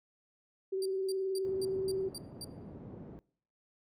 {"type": "tone with vibrato", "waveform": "sine", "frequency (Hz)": 382.6, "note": "G4", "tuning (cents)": -42, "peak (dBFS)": -31, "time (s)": [0.72, 2.09], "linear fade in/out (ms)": 10, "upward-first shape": "square", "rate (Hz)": 19, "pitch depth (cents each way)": 19}
{"type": "tone bursts", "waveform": "25% pulse", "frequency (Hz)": 4699, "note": "D8", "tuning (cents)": 0, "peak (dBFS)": -36, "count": 7, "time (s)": [0.82, 2.445], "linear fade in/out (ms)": 2, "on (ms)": 35, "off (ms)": 230}
{"type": "band-pass noise", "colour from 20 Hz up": "pink", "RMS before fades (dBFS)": -48, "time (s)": [1.45, 3.19], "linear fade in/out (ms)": 0, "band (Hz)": [100, 400], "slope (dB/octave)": 12}
{"effects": ["noise-tail reverb RT60 0.6 s tail -23 dB re dry"]}